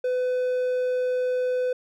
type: tone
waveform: triangle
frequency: 503 Hz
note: B4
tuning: 32 cents sharp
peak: -20 dBFS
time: 0.04-1.73 s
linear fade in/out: 5 ms
effects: none